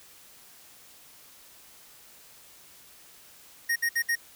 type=tone bursts; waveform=square; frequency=1864.7 Hz; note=A#6; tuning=in tune; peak=-24 dBFS; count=4; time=3.69-4.156 s; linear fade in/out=10 ms; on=70 ms; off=62 ms; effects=white hiss -53 dBFS RMS until 4.35 s